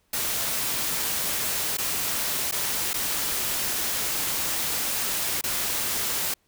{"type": "noise with dropouts", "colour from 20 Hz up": "white", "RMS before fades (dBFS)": -27, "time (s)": [0.13, 6.34], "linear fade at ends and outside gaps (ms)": 5, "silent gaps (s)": [[1.772, 1.783], [2.513, 2.522], [2.933, 2.94], [5.412, 5.438]], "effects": ["pink hiss -68 dBFS RMS until 6.47 s"]}